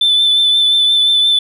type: tone with vibrato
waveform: sine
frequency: 3520 Hz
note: A7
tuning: in tune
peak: -7 dBFS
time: 0.01-1.39 s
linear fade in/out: 5 ms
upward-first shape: triangle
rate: 5.7 Hz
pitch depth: 25 cents each way
effects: tanh soft clip ceiling -6 dBFS